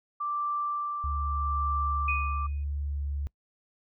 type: tone with tremolo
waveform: sine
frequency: 1174.7 Hz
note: D6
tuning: in tune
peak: -27 dBFS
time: 0.2-2.47 s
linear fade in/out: 10 ms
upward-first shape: sine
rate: 0.8 Hz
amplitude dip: 40%
type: tone with pitch glide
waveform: sine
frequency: 71.8 to 71.18 Hz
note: D2 to C#2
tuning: -39 to +46 cents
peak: -29 dBFS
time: 1.04-3.27 s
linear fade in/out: 0 ms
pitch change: -15 cents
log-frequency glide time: 2.86-3.01 s
type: tone with exponential decay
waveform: sine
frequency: 2489 Hz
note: D#7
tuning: in tune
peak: -25 dBFS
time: 2.08-2.64 s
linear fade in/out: 5 ms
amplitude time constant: 120 ms
effects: noise-tail reverb RT60 0.1 s tail -24 dB re dry